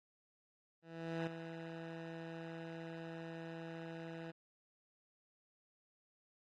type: tone with ADSR envelope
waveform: 15% pulse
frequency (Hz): 164.81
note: E3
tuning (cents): 0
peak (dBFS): -30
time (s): 0.82-4.32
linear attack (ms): 450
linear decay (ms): 6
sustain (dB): -9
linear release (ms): 18
effects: low-pass 3000 Hz 12 dB/octave + AAC 48 kbps